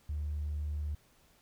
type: tone with tanh clipping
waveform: triangle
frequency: 74.5 Hz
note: D2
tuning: 25 cents sharp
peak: -32 dBFS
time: 0.09-0.95 s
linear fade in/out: 5 ms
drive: 1 dB
effects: pink hiss -66 dBFS RMS until 1.41 s